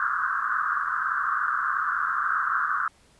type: band-pass noise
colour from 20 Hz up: pink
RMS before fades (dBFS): -26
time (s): 0-2.88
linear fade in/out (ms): 2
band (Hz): 1100 to 1600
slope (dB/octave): 96
effects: pink hiss -59 dBFS RMS until 3.19 s + resampled to 24000 Hz